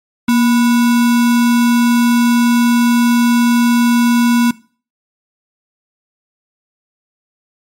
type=tone with sample-and-hold; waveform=sine; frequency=236.6 Hz; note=A#3; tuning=26 cents sharp; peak=-8 dBFS; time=0.28-4.51 s; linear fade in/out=5 ms; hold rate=1225 Hz; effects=noise-tail reverb RT60 0.4 s tail -20 dB re dry + MP3 64 kbps